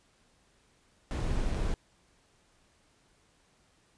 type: noise with dropouts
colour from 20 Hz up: brown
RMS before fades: -30 dBFS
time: 1.11-1.74 s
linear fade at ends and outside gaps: 0 ms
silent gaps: 1.539-1.545 s
effects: pink hiss -67 dBFS RMS until 3.97 s + resampled to 22050 Hz